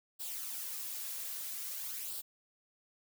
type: noise with flanger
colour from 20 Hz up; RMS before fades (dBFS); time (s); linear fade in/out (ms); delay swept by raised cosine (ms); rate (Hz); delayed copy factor
blue; -41; 0.19-2.22; 20; 0.23 to 3.73; 0.51; +0.55
effects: none